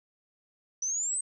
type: exponential sweep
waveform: sine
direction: up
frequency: 5920 to 8372 Hz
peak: -28 dBFS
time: 0.82-1.21 s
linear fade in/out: 5 ms
effects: none

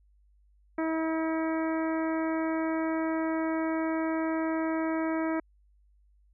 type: harmonic tone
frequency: 321.4 Hz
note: E4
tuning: 44 cents flat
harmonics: 1 / 2 / 3 / 4 / 5 / 6 / 7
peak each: -28 / -34 / -38 / -40 / -42 / -44 / -45 dBFS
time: 0.78-5.4 s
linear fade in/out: 5 ms
effects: added 50 Hz sine -60 dBFS peak until 6.33 s

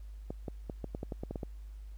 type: clicks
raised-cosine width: 2 ms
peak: -24 dBFS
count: 11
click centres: 0.305 / 0.482 / 0.698 / 0.843 / 0.949 / 1.031 / 1.122 / 1.235 / 1.31 / 1.358 / 1.432 s
effects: added 51 Hz sine -43 dBFS peak until 1.97 s + pink hiss -69 dBFS RMS until 1.97 s

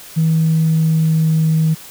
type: tone with pitch glide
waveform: sine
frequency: 160.8 to 158.95 Hz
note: E3 to D#3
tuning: -43 to +37 cents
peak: -10 dBFS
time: 0.16-1.75 s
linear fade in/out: 20 ms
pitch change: -20 cents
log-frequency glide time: 0.3-1.41 s
effects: tanh soft clip ceiling -7 dBFS + white hiss -37 dBFS RMS until 1.9 s

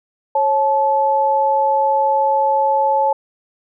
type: tone pair together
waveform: sine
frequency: 547.3 / 866 Hz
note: C#5 / A5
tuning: -22 / -28 cents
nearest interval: minor sixth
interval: 794 cents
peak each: -18 / -14 dBFS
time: 0.35-3.13 s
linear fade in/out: 5 ms
effects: none

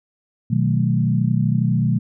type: chord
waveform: sine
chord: B dominant seventh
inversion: none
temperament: equal with one note detuned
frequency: 123.47 / 155.56 / 185 / 218.2 Hz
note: B2 / D#3 / F#3 / A3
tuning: 0 / 0 / 0 / -14 cents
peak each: -19 / -21 / -22 / -23 dBFS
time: 0.5-1.99 s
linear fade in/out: 10 ms
effects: none

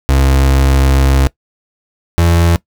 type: tone pair in turn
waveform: 35% pulse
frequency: 67.3 / 84.79 Hz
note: C2 / E2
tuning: +49 / +49 cents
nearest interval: major third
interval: 400 cents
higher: second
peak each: -6 dBFS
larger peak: neither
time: 0.09-1.27 / 2.18-2.56 s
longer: first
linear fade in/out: 0 ms
effects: noise-tail reverb RT60 0.1 s tail -20 dB re dry

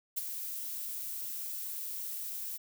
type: noise with ADSR envelope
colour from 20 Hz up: violet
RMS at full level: -31 dBFS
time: 0.16-2.58 s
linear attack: 20 ms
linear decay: 16 ms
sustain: -8 dB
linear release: 23 ms
effects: none

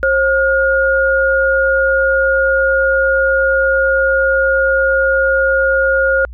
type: tone pair together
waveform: sine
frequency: 536 / 1427.4 Hz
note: C5 / F6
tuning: +42 / +37 cents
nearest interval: octave + perfect fourth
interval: 1695 cents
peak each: -13 dBFS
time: 0.03-6.25 s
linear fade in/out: 0 ms
effects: added 60 Hz sine -28 dBFS peak until 6.33 s

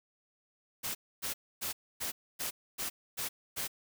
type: noise bursts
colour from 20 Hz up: white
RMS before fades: -36 dBFS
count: 8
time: 0.83-3.68 s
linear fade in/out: 20 ms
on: 120 ms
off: 270 ms
effects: none

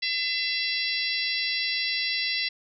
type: harmonic tone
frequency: 674 Hz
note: E5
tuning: 38 cents sharp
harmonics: 3 / 4 / 5 / 6 / 7 / 8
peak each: -31 / -32 / -34 / -32 / -31 / -35 dBFS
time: 0.02-2.49 s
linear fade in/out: 10 ms
effects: none

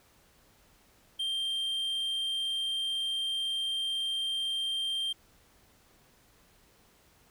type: tone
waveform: triangle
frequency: 3169 Hz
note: G7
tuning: 18 cents sharp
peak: -28 dBFS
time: 1.19-5.13 s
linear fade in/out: 10 ms
effects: pink hiss -63 dBFS RMS until 7.3 s

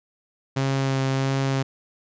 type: tone with vibrato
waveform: sawtooth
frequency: 134.7 Hz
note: C#3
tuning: 49 cents flat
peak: -17 dBFS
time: 0.56-1.63 s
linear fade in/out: 10 ms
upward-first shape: sine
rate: 1.5 Hz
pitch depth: 12 cents each way
effects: resampled to 16000 Hz

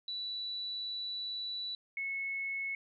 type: tone pair in turn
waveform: sine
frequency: 3951 / 2194 Hz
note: B7 / C#7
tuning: 0 / -18 cents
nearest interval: minor seventh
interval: 1018 cents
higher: first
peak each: -36 / -34 dBFS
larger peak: second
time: 0.08-1.75 / 1.97-2.75 s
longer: first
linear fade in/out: 2 ms
effects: none

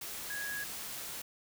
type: tone in noise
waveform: sine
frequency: 1661.2 Hz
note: G#6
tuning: in tune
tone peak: -37 dBFS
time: 0.3-0.64 s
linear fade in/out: 5 ms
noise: white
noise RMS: -42 dBFS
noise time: 0.01-1.22 s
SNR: +2 dB
effects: none

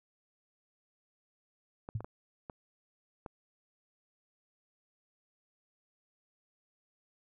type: clicks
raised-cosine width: 1 ms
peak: -28 dBFS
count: 5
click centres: 1.889 / 2.006 / 2.045 / 2.498 / 3.262 s
type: tone with exponential decay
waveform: sine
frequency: 110 Hz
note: A2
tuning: in tune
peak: -28 dBFS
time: 1.95-2.04 s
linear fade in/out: 5 ms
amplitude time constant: 19 ms
effects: none

